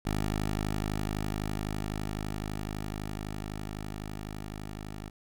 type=tone with level ramp; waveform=10% pulse; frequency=51.91 Hz; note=G#1; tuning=in tune; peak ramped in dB=-20 to -31 dBFS; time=0.05-5.1 s; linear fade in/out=10 ms; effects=none